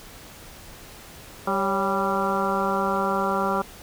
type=harmonic tone with a mistuned harmonic; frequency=196 Hz; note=G3; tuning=in tune; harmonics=1 / 2 / 3 / 4 / 5 / 6 / 7; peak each=-29 / -29 / -29 / -29 / -29 / -29 / -29 dBFS; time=1.47-3.62 s; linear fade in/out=5 ms; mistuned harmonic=3; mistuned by=-74 cents; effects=pink hiss -44 dBFS RMS until 3.82 s